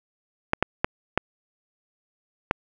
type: clicks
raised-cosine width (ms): 0.5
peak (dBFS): -4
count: 5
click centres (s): 0.534 / 0.626 / 0.845 / 1.176 / 2.511
effects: none